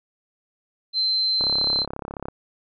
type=tone; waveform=sine; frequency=4100 Hz; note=C8; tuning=36 cents flat; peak=-19 dBFS; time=0.93-1.86 s; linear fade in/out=50 ms
type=click train; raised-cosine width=1 ms; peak=-17 dBFS; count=31; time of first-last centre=1.41-2.285 s; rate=34.3 Hz
effects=none